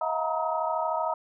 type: tone cluster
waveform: sine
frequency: 640 / 717 / 918 / 951 / 1271 Hz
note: D#5 / F5 / A#5 / A#5 / D#6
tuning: +49 / +45 / -27 / +34 / +36 cents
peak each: -30 / -33 / -33 / -31 / -33 dBFS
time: 0.01-1.14 s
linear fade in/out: 5 ms
effects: none

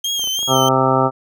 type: tone with vibrato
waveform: 30% pulse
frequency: 3178 Hz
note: G7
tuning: 23 cents sharp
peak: -16 dBFS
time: 0.04-0.69 s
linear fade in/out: 5 ms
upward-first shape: sine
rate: 3 Hz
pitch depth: 61 cents each way
type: clicks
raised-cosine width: 1 ms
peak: -23 dBFS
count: 7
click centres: 0.195 / 0.241 / 0.274 / 0.391 / 0.43 / 0.48 / 0.518 s
type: harmonic tone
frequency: 131.6 Hz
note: C3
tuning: 10 cents sharp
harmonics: 1 / 2 / 3 / 4 / 5 / 6 / 7 / 9 / 10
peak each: -21 / -21 / -21 / -21 / -21 / -21 / -21 / -21 / -21 dBFS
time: 0.47-1.11 s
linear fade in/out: 50 ms
effects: none

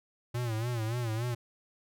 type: tone with vibrato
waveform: square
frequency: 116 Hz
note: A#2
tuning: 8 cents flat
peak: -31 dBFS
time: 0.34-1.35 s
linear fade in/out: 10 ms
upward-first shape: sine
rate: 3.5 Hz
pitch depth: 110 cents each way
effects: none

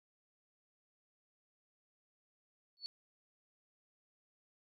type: tone with exponential growth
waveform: sine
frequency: 4439 Hz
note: C#8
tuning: 2 cents sharp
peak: -36 dBFS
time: 2.77-2.86 s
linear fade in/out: 0 ms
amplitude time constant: 19 ms
effects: none

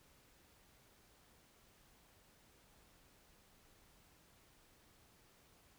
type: silence
effects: pink hiss -68 dBFS RMS until 5.78 s

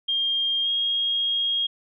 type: tone with pitch glide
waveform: sine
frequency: 3213 to 3262 Hz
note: G7 to G#7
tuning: +42 to -32 cents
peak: -21 dBFS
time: 0.08-1.67 s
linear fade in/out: 10 ms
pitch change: +26 cents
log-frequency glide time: 0.63-0.68 s
effects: none

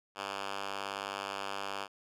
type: tone with band-pass filter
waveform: 5% pulse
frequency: 99 Hz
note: G2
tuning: 18 cents sharp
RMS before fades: -39 dBFS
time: 0.15-1.88 s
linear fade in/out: 50 ms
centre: 2100 Hz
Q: 0.61
effects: none

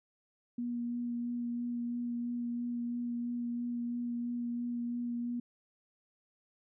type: tone with vibrato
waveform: sine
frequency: 239.5 Hz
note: A#3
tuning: 47 cents sharp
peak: -33 dBFS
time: 0.58-5.4 s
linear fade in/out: 5 ms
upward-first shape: sine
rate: 3 Hz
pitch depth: 12 cents each way
effects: none

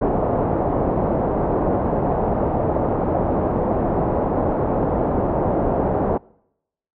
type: low-pass noise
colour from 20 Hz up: white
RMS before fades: -20 dBFS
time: 0.01-6.18 s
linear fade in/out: 10 ms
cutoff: 760 Hz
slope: 24 dB/octave
effects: noise-tail reverb RT60 0.8 s tail -25 dB re dry

